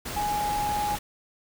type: tone in noise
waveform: sine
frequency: 830.6 Hz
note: G#5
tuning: in tune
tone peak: -25 dBFS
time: 0.16-0.96 s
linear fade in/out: 10 ms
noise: pink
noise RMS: -34 dBFS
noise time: 0.05-0.99 s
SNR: +6 dB
effects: none